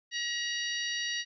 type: harmonic tone with a mistuned harmonic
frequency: 954 Hz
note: A#5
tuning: 40 cents sharp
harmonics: 2 / 3 / 4 / 5 / 6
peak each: -35 / -37 / -38 / -39 / -40 dBFS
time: 0.11-1.25 s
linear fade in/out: 50 ms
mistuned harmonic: 5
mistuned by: -64 cents
effects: none